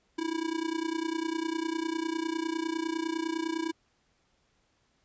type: tone with amplitude modulation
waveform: square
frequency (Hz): 325.8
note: E4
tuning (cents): -20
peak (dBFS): -27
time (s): 0.18-3.72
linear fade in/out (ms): 10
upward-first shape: sine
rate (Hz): 29.9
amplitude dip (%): 85
effects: pink hiss -71 dBFS RMS until 5.04 s + resampled to 16000 Hz